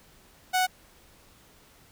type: tone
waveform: sawtooth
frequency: 740 Hz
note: F#5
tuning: in tune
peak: -18 dBFS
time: 0.53-0.67 s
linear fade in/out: 20 ms
effects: pink hiss -57 dBFS RMS until 1.91 s